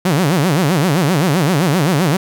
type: tone with vibrato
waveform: sawtooth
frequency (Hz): 162.5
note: E3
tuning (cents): -24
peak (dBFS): -8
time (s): 0.05-2.17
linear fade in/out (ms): 5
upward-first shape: sine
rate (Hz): 7.7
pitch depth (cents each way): 290
effects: none